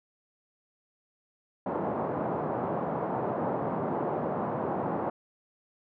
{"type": "band-pass noise", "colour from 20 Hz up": "white", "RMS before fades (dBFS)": -31, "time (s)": [1.66, 5.1], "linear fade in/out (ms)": 5, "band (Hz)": [120, 900], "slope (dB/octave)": 24, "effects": []}